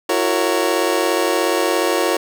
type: chord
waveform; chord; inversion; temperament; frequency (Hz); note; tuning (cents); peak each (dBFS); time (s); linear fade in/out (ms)
30% pulse; F# dominant seventh; third; just; 333 / 370 / 462.5 / 555; E4 / F#4 / A#4 / C#5; +18 / 0 / -14 / +2; -19; 0.09-2.17; 5
effects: none